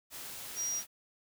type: tone in noise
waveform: sine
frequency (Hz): 5730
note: F8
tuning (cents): +44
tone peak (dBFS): -32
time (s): 0.55-0.83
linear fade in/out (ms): 50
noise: white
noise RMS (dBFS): -44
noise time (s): 0.1-0.87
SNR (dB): +9
effects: none